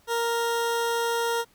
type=tone; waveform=20% pulse; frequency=466.2 Hz; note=A#4; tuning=in tune; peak=-19 dBFS; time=0.07-1.45 s; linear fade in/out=50 ms; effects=pink hiss -61 dBFS RMS until 1.54 s